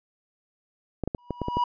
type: clicks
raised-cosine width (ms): 2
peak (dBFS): -14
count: 7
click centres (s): 1.037 / 1.076 / 1.148 / 1.307 / 1.417 / 1.484 / 1.57
type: tone with exponential growth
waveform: triangle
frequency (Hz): 971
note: B5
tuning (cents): -30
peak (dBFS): -17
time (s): 1.18-1.64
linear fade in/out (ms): 5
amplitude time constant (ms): 100
effects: resampled to 11025 Hz